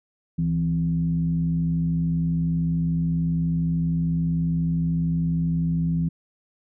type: tone with frequency modulation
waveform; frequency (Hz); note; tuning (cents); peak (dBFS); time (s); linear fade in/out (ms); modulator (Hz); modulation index
sine; 164.81; E3; 0; -20; 0.38-6.09; 10; 93; 0.49
effects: none